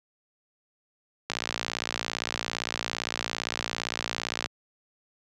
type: click train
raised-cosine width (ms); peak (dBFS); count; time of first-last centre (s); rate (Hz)
0.2; -10; 183; 1.3-4.46; 57.6
effects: high-pass 100 Hz 12 dB/octave